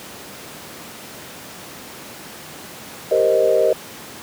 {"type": "chord", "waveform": "sine", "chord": "C minor seventh", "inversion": "second", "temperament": "equal", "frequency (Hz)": [392, 466.2, 523.3, 622.3], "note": ["G4", "Bb4", "C5", "Eb5"], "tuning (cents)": [0, 0, 0, 0], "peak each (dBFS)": [-21, -18, -19, -17], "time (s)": [3.11, 3.73], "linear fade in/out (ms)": 5, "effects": ["pink hiss -36 dBFS RMS until 4.22 s", "high-pass 150 Hz 12 dB/octave"]}